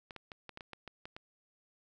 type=clicks; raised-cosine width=0.3 ms; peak=-29 dBFS; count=10; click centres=0.108 / 0.163 / 0.318 / 0.493 / 0.574 / 0.608 / 0.733 / 0.877 / 1.055 / 1.165 s; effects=none